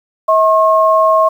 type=tone pair together; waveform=sine; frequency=642 / 1079.7 Hz; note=E5 / C#6; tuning=-46 / -46 cents; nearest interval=major sixth; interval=900 cents; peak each=-10 dBFS; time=0.28-1.29 s; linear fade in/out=10 ms; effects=7-bit